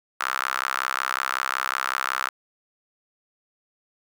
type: tone with high-pass filter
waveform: sawtooth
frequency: 65.41 Hz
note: C2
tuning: in tune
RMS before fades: -27 dBFS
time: 0.2-2.29 s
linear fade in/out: 5 ms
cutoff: 1300 Hz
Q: 4.2
effects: none